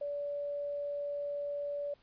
sine tone, 576 Hz, D5, 34 cents flat, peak -34 dBFS, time 0.01-1.94 s, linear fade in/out 5 ms, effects pink hiss -68 dBFS RMS until 2.02 s + resampled to 11025 Hz

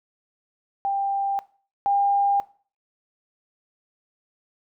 sine tone pair in turn, 792 / 801.7 Hz, G5 / G5, +18 / +39 cents, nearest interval unison, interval 21 cents, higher second, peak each -21 / -18 dBFS, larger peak second, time 0.85-1.39 / 1.86-2.4 s, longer neither, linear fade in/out 0 ms, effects noise-tail reverb RT60 0.4 s tail -19 dB re dry

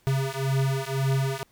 square beating tone pair, 133.9 / 135.8 Hz, C3 / C#3, +40 / -35 cents, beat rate 1.9 Hz, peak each -27 dBFS, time 0.07-1.43 s, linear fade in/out 0 ms, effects pink hiss -63 dBFS RMS until 1.51 s

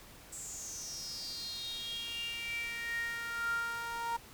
sawtooth tone with high-pass filter sweep, 466.2 Hz, A#4, in tune, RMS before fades -39 dBFS, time 0.32-4.17 s, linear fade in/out 10 ms, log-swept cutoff 7800 to 980 Hz, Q 9.3, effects pink hiss -54 dBFS RMS until 4.33 s

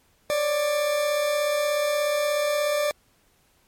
40% pulse tone pair together, 554.4 / 591.1 Hz, C#5 / D5, 0 / +11 cents, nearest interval minor second, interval 111 cents, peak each -31 / -21 dBFS, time 0.3-2.91 s, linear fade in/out 0 ms, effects pink hiss -63 dBFS RMS until 3.67 s + MP3 64 kbps

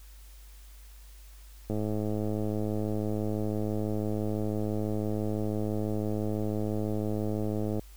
click train, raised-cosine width 2 ms, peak -19 dBFS, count 647, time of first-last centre 1.7-7.794 s, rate 106 Hz, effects added 50 Hz sine -47 dBFS peak until 7.96 s + white hiss -58 dBFS RMS until 7.96 s

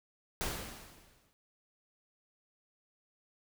pink noise with exponential decay, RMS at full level -34 dBFS, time 0.41-1.33 s, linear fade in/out 0 ms, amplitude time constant 200 ms, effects none

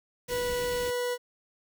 pink band-stop noise, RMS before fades -40 dBFS, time 0.28-0.91 s, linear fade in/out 10 ms, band 490 to 2000 Hz, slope 24 dB/octave
40% pulse tone, 490 Hz, B4, 14 cents flat, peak -27 dBFS, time 0.28-1.18 s, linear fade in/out 50 ms
effects none

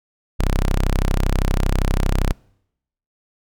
sawtooth tone, 32.58 Hz, C1, 7 cents flat, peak -12 dBFS, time 0.39-2.33 s, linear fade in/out 10 ms, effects noise-tail reverb RT60 0.8 s tail -26 dB re dry

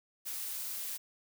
blue noise, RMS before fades -39 dBFS, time 0.25-0.98 s, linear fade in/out 20 ms, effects none

